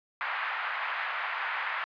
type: band-pass noise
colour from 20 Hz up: white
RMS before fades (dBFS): -33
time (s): 0.21-1.84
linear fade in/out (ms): 0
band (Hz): 860 to 2100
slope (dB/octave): 24
effects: resampled to 11025 Hz